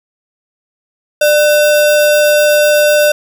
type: tone with sample-and-hold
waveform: sine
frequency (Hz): 596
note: D5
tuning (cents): +25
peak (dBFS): -6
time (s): 1.21-3.12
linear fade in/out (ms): 5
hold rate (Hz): 2100
effects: none